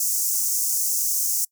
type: high-pass noise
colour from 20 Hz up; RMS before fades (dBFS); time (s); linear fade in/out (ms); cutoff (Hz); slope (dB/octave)
pink; -23; 0-1.45; 5; 5800; 48
effects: noise-tail reverb RT60 0.1 s tail -25 dB re dry